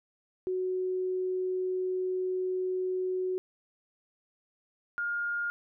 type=tone pair in turn; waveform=sine; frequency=370 / 1416 Hz; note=F#4 / F6; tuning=0 / +23 cents; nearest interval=octave + major seventh; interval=2323 cents; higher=second; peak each=-28 / -29 dBFS; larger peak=first; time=0.47-3.38 / 4.98-5.5 s; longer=first; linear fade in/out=0 ms; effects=none